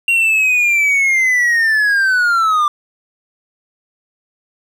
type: linear sweep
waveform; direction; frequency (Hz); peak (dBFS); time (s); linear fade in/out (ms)
triangle; down; 2767 to 1174.7; -9; 0.08-2.68; 2
effects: none